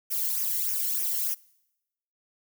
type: noise with flanger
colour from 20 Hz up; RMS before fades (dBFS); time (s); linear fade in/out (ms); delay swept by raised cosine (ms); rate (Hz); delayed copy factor
violet; -28; 0.1-1.35; 20; 0.24 to 0.85; 3.3; -0.9
effects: noise-tail reverb RT60 0.9 s tail -24 dB re dry